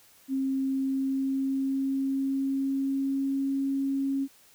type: tone with pitch glide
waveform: sine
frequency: 267.8 to 273.1 Hz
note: C4 to C#4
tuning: +40 to -26 cents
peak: -25 dBFS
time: 0.28-4.28 s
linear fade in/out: 50 ms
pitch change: +34 cents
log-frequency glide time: 0.66-3.53 s
effects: white hiss -58 dBFS RMS until 4.54 s